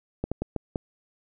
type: slowing click train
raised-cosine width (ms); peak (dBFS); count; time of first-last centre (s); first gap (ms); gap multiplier
2; -14; 5; 0.24-0.758; 76; 1.37
effects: none